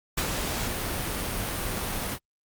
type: noise with ADSR envelope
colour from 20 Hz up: pink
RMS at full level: -25 dBFS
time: 0.17-2.19 s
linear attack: 10 ms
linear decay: 57 ms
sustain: -5 dB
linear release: 64 ms
effects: Opus 48 kbps